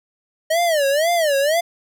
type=tone with vibrato; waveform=square; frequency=618 Hz; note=D#5; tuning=12 cents flat; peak=-16 dBFS; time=0.5-1.61 s; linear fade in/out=10 ms; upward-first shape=sine; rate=2 Hz; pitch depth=210 cents each way; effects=none